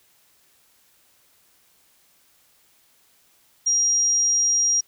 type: tone with amplitude modulation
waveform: sine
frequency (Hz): 5700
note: F8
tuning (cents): +34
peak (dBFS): -15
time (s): 3.66-4.81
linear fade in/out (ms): 10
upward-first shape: sine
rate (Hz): 230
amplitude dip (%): 40
effects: white hiss -60 dBFS RMS until 4.87 s